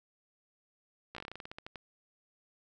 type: slowing click train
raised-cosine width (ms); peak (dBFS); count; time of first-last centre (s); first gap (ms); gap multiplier
0.3; -27; 15; 1.15-1.758; 15; 1.15
effects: none